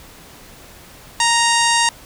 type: harmonic tone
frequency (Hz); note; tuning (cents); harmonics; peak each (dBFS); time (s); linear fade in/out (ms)
932.3; A#5; 0; 1 / 2 / 3 / 4 / 5 / 6 / 7 / 8 / 9 / 10; -17 / -20 / -22 / -23 / -24 / -25 / -25 / -26 / -27 / -27; 1.2-1.89; 2
effects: pink hiss -42 dBFS RMS until 2.05 s